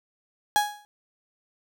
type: tone with exponential decay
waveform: 35% pulse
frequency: 831 Hz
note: G#5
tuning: 1 cent sharp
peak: -14 dBFS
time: 0.56-0.85 s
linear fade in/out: 0 ms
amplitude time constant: 62 ms
effects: none